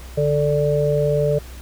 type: harmonic tone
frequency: 146.83 Hz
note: D3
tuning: in tune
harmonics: 1 / 3 / 4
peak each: -20 / -20 / -20 dBFS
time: 0.17-1.39 s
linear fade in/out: 10 ms
effects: added 63 Hz sine -35 dBFS peak until 1.61 s + pink hiss -43 dBFS RMS until 1.61 s